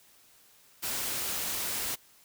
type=noise; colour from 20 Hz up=white; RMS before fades=-33 dBFS; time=0.82-1.96 s; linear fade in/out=20 ms; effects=white hiss -60 dBFS RMS until 2.24 s